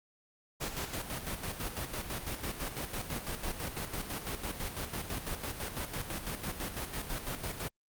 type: noise with tremolo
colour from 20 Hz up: pink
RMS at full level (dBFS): -36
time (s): 0.6-7.69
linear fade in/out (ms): 20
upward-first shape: square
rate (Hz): 6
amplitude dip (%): 55
effects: Opus 48 kbps